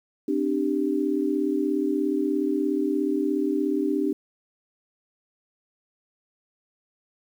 sine chord, C suspended second, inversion none, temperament equal with one note detuned, 261.6 / 298.5 / 392 Hz, C4 / D4 / G4, 0 / +28 / 0 cents, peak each -28 / -24 / -27 dBFS, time 0.28-4.13 s, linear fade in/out 5 ms, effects 9-bit

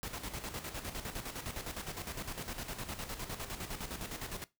pink noise with tremolo, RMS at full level -40 dBFS, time 0.03-4.44 s, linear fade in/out 0 ms, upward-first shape square, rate 9.8 Hz, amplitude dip 60%, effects noise-tail reverb RT60 0.2 s tail -19 dB re dry

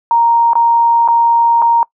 sine tone with dropouts, 932.3 Hz, A#5, in tune, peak -7 dBFS, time 0.11-1.83 s, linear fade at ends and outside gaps 1 ms, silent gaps 0.533-0.554 / 1.077-1.085 / 1.619-1.623 s, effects noise-tail reverb RT60 0.1 s tail -23 dB re dry

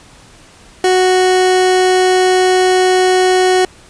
30% pulse tone, 369.5 Hz, F#4, 2 cents flat, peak -6 dBFS, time 0.84-3.65 s, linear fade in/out 2 ms, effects pink hiss -42 dBFS RMS until 3.89 s + resampled to 22050 Hz

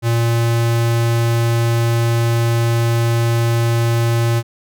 square tone, 116.54 Hz, A#2, in tune, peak -14 dBFS, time 0.02-4.43 s, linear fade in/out 50 ms, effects none

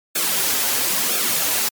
white noise with flanger, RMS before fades -20 dBFS, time 0.15-1.69 s, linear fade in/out 10 ms, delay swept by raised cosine 0.99 to 6.39 ms, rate 1 Hz, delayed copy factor -0.65, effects high-pass 150 Hz 12 dB/octave + MP3 96 kbps

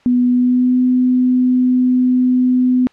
sine tone with pitch glide, 246.9 to 252.2 Hz, B3 to B3, 0 to +36 cents, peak -10 dBFS, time 0.06-2.87 s, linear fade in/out 0 ms, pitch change +36 cents, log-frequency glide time 0.29-0.78 s, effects white hiss -51 dBFS RMS until 2.92 s + low-pass 3000 Hz 12 dB/octave

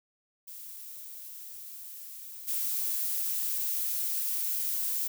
violet noise with level steps, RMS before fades -44 / -31 dBFS, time 0.47-5.08 s, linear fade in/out 10 ms, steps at 2.47 s, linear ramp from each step 20 ms, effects none

